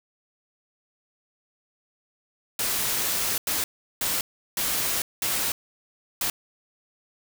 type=noise bursts at uneven times; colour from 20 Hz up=white; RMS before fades=-26 dBFS; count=6; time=2.59-3.38 / 3.47-3.64 / 4.01-4.21 / 4.57-5.02 / 5.22-5.52 / 6.21-6.3 s; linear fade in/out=2 ms; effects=none